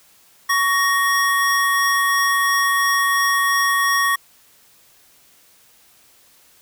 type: tone pair together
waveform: square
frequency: 1119.4 / 1864.7 Hz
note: C#6 / A#6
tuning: +17 / 0 cents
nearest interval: major sixth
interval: 883 cents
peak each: -19 dBFS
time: 0.49-4.16 s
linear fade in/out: 10 ms
effects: white hiss -53 dBFS RMS until 6.61 s